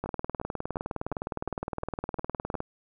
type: two click trains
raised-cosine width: 1 ms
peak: -21 / -17 dBFS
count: 8 / 51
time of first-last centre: 0.06-2.542 / 0.04-2.604 s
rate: 2.82 / 19.5 Hz
effects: none